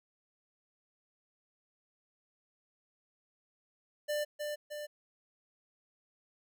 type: tone with echo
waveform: square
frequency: 594 Hz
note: D5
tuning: 20 cents sharp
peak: -32 dBFS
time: 4.08-4.25 s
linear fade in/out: 20 ms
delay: 310 ms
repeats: 2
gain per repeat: -4 dB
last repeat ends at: 4.87 s
effects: none